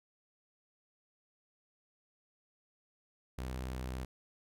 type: tone with vibrato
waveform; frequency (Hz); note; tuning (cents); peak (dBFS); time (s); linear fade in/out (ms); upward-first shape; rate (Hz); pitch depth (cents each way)
sawtooth; 63.7; C2; -46; -34; 3.38-4.05; 5; sine; 18; 42
effects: none